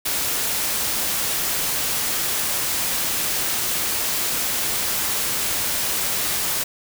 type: noise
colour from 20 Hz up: white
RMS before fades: -23 dBFS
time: 0.05-6.64 s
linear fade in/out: 10 ms
effects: none